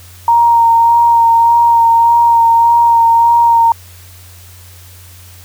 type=tone with vibrato; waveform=sine; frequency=930 Hz; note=A#5; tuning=4 cents flat; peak=-5 dBFS; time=0.28-3.72 s; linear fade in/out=2 ms; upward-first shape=sine; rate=1.7 Hz; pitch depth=17 cents each way; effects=added 90 Hz sine -36 dBFS peak until 5.44 s + white hiss -40 dBFS RMS until 5.44 s